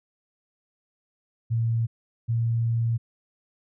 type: tone pair in turn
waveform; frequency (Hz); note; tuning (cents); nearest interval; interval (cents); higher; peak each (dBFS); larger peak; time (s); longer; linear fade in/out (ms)
sine; 114.9 / 115.7; A#2 / A#2; -25 / -13; unison; 12; second; -21; neither; 1.5-1.87 / 2.28-2.98; second; 20
effects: none